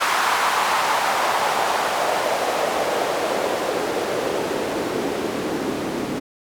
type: noise with band-pass filter sweep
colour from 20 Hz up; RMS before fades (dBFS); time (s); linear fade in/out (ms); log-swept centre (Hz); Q
white; -22; 0-6.2; 20; 1100 to 280; 1.9
effects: none